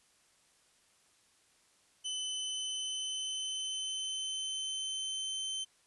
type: tone with pitch glide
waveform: sawtooth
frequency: 3030 to 3090 Hz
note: F#7 to G7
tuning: +40 to -26 cents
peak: -32 dBFS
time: 2.04-5.65 s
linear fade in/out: 20 ms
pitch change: +34 cents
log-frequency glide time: 2.19-5.44 s
effects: white hiss -68 dBFS RMS until 5.86 s + resampled to 24000 Hz